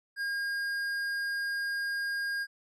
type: tone with tanh clipping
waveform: sine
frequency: 1620 Hz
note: G#6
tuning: 43 cents flat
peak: -32 dBFS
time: 0.16-2.47 s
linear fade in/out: 50 ms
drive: 12 dB
effects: none